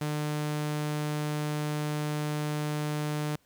sawtooth tone, 150 Hz, D3, 37 cents sharp, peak -25 dBFS, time 0.01-3.36 s, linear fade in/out 5 ms, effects pink hiss -67 dBFS RMS until 3.45 s

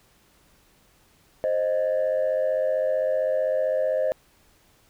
sine tone pair together, 525 / 620.6 Hz, C5 / D#5, +6 / -5 cents, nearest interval minor third, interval 289 cents, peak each -22 dBFS, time 1.44-4.12 s, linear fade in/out 0 ms, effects tanh soft clip ceiling -17 dBFS + pink hiss -60 dBFS RMS until 4.89 s

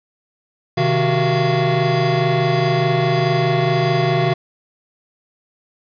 square tone cluster, 130.6 / 155.4 / 369.8 / 687 Hz, C3 / D#3 / F#4 / F5, -3 / -2 / -1 / -29 cents, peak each -21 dBFS, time 0.77-4.34 s, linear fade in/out 10 ms, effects resampled to 11025 Hz + 7-bit

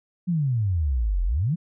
sine exponential two-way sweep, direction down then up, 185 to 40.88 to 185 Hz, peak -20 dBFS, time 0.27-1.56 s, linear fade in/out 20 ms, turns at 1.24 s, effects none

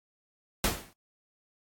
pink noise with exponential decay, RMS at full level -23 dBFS, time 0.64-0.93 s, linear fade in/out 1 ms, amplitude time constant 63 ms, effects AAC 64 kbps

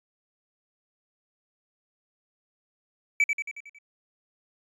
triangle tone with echo, 2300 Hz, D7, 37 cents flat, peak -16 dBFS, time 3.2-3.24 s, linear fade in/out 2 ms, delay 91 ms, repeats 6, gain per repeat -5 dB, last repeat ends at 3.786 s, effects resampled to 24000 Hz

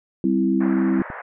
sine chord, C major, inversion second, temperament equal, 196 / 261.6 / 329.6 Hz, G3 / C4 / E4, 0 / 0 / 0 cents, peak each -21 dBFS, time 0.24-1.02 s, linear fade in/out 2 ms
white band-pass noise, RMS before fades -35 dBFS, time 0.6-1.22 s, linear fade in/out 10 ms, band 480 to 1900 Hz, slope 48 dB/octave
clicks, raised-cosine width 3 ms, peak -24 / -21 dBFS, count 2, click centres 0.996 / 1.102 s
effects none

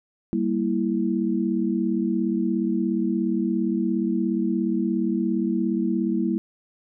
sine chord, E diminished, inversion first, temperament equal, 196 / 233.1 / 329.6 Hz, G3 / Bb3 / E4, 0 / 0 / 0 cents, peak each -25 dBFS, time 0.33-6.38 s, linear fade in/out 0 ms, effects none

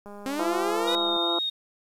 click train, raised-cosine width 1 ms, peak -30 dBFS, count 227, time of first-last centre 0.06-1.168 s, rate 204 Hz
sawtooth linear sweep, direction up, 261.3 to 500 Hz, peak -24 dBFS, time 0.26-0.95 s, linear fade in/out 0 ms
harmonic tone, 170.8 Hz, F3, 38 cents flat, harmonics 2 / 3 / 4 / 5 / 6 / 7 / 8, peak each -29 / -35 / -32 / -35 / -35 / -38 / -37 dBFS, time 0.39-1.39 s, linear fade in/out 5 ms
sine tone with vibrato, 3712 Hz, A#7, 8 cents flat, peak -25 dBFS, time 0.87-1.5 s, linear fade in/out 10 ms, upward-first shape sine, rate 2.5 Hz, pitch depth 16 cents each way
effects resampled to 32000 Hz + 9-bit

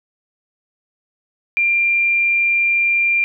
sine tone, 2383 Hz, D7, 25 cents sharp, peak -13 dBFS, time 1.57-3.24 s, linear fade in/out 0 ms, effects none

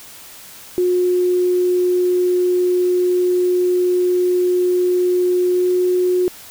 sine tone with pitch glide, 360 to 362.3 Hz, F#4 to F#4, -47 to -36 cents, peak -13 dBFS, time 0.78-6.28 s, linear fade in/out 0 ms, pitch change +11 cents, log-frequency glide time 5.51-5.67 s, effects white hiss -39 dBFS RMS until 6.5 s

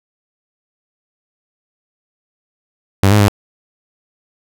sawtooth tone with pitch steps, 97.6 / 104.9 / 101.7 Hz, G2 / G#2 / G#2, -7 / +18 / -36 cents, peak -4 dBFS, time 3.03-3.282 s, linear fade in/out 0 ms, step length 84 ms, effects none

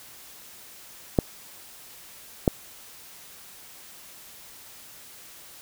clicks, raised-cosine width 2 ms, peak -4 dBFS, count 2, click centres 1.188 / 2.478 s, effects white hiss -47 dBFS RMS until 5.61 s

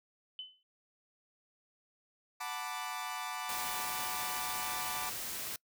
sine tone with exponential decay, 3028 Hz, F#7, 39 cents sharp, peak -37 dBFS, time 0.39-0.63 s, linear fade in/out 1 ms, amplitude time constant 51 ms
sawtooth chord, B minor seventh, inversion second, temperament equal, 740 / 880 / 987.8 / 1174.7 Hz, F#5 / A5 / B5 / D6, 0 / 0 / 0 / 0 cents, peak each -40 / -40 / -41 / -38 dBFS, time 2.4-5.1 s, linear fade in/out 10 ms
white noise, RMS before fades -40 dBFS, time 3.49-5.56 s, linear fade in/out 2 ms
effects noise-tail reverb RT60 0.1 s tail -25 dB re dry

